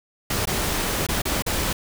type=noise with dropouts; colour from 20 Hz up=pink; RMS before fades=-24 dBFS; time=0.3-1.73 s; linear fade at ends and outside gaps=5 ms; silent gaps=0.455-0.472 / 1.067-1.087 / 1.219-1.253 / 1.423-1.463 s; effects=none